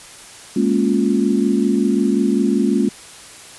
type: chord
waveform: sine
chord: Bb minor seventh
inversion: third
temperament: equal with one note detuned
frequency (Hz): 207.7 / 233.1 / 277.2 / 352.3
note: Ab3 / Bb3 / Db4 / F4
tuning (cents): 0 / 0 / 0 / +15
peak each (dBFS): -18 / -19 / -19 / -21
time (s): 0.56-2.89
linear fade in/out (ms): 5
effects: white hiss -39 dBFS RMS until 3.58 s + resampled to 24000 Hz

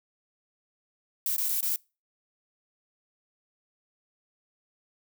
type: noise with dropouts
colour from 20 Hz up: violet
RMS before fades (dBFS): -28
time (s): 1.26-1.76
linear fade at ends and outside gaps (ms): 1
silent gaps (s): 1.364-1.381 / 1.486-1.49 / 1.607-1.628
effects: noise-tail reverb RT60 0.3 s tail -25 dB re dry

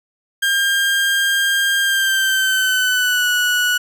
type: tone with pitch glide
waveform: 30% pulse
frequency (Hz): 1603 to 1470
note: G6 to F#6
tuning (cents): +38 to -12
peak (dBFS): -12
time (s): 0.42-3.78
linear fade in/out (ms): 10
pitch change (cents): -150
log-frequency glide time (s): 1.81-3.28
effects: none

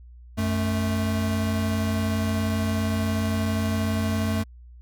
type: tone pair together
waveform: square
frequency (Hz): 91.99 / 218.8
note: F#2 / A3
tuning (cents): -10 / -9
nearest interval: octave + minor third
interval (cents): 1501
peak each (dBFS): -26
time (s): 0.37-4.44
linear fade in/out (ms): 20
effects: added 60 Hz sine -43 dBFS peak until 4.81 s

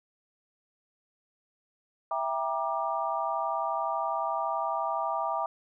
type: chord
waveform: sine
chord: E half-diminished seventh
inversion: none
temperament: just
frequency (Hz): 659.3 / 791.1 / 949.3 / 1186.7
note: E5 / G5 / Bb5 / D6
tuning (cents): 0 / +16 / +31 / +18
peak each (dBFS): -33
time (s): 2.11-5.46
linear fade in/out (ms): 2
effects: none

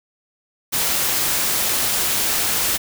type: noise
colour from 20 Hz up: white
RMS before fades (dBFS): -20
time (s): 0.72-2.78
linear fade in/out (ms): 20
effects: none

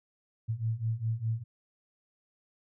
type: beating tone pair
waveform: sine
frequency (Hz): 110 / 114.9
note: A2 / A#2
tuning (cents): 0 / -25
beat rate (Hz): 4.9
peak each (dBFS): -33 / -31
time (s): 0.48-1.44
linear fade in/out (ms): 20
effects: none

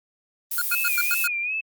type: noise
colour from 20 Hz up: violet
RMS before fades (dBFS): -26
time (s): 0.51-1.27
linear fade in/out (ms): 5
type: tone bursts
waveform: square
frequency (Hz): 1426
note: F6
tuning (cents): +36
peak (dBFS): -23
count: 6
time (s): 0.58-1.276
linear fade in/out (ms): 2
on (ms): 36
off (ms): 96
type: tone with vibrato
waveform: sine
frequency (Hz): 2489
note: D#7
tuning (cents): 0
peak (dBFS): -24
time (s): 0.71-1.61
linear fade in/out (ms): 10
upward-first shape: sine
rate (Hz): 2.6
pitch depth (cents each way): 90
effects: Opus 32 kbps

